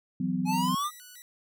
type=chord; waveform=sine; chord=E suspended second; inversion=none; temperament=equal with one note detuned; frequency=164.81 / 185 / 253.3 Hz; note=E3 / F#3 / B3; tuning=0 / 0 / +44 cents; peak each=-33 / -29 / -30 dBFS; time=0.2-0.75 s; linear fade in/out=5 ms
type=exponential sweep; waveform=square; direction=up; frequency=830.6 to 1244.5 Hz; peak=-28 dBFS; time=0.45-0.91 s; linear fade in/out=50 ms
type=tone with vibrato; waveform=5% pulse; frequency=1699 Hz; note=G#6; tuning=39 cents sharp; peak=-36 dBFS; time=0.53-1.22 s; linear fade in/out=0 ms; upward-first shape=square; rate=3.2 Hz; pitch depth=240 cents each way
effects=none